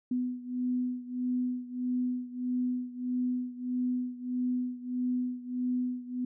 sine beating tone pair, 249 / 250.6 Hz, B3 / B3, +14 / +25 cents, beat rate 1.6 Hz, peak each -31 / -34 dBFS, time 0.11-6.25 s, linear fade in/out 5 ms, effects none

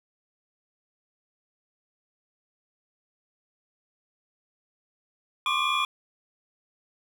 triangle tone cluster, 1053 / 1135 / 1196 / 2406 / 3378 Hz, C6 / C#6 / D6 / D7 / G#7, +11 / +41 / +31 / +41 / +29 cents, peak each -28 dBFS, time 5.46-5.85 s, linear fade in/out 2 ms, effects none

